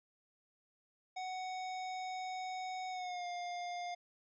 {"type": "tone with pitch glide", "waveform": "square", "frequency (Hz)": [744, 706.3], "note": ["F#5", "F5"], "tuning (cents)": [9, 19], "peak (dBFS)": -40, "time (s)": [1.16, 3.95], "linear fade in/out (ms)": 10, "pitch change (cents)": -90, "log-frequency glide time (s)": [2.9, 3.26], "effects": ["resampled to 16000 Hz"]}